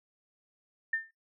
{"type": "tone with exponential decay", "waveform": "sine", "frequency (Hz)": 1799, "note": "A6", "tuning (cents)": 38, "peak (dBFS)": -24, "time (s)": [0.93, 1.11], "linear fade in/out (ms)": 5, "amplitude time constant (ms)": 38, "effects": ["noise-tail reverb RT60 0.2 s tail -26 dB re dry"]}